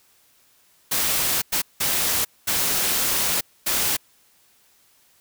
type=noise bursts at uneven times; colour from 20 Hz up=white; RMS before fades=-22 dBFS; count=5; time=0.91-1.42 / 1.52-1.62 / 1.8-2.25 / 2.47-3.41 / 3.66-3.97 s; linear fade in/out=10 ms; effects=white hiss -59 dBFS RMS until 5.2 s